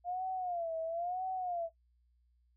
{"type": "tone with vibrato", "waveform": "sine", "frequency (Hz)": 698.5, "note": "F5", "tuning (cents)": 0, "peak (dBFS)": -34, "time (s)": [0.04, 1.7], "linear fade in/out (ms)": 50, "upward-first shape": "sine", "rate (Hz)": 1, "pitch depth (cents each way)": 130, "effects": ["noise-tail reverb RT60 0.1 s tail -19 dB re dry", "added 60 Hz sine -68 dBFS peak until 2.56 s"]}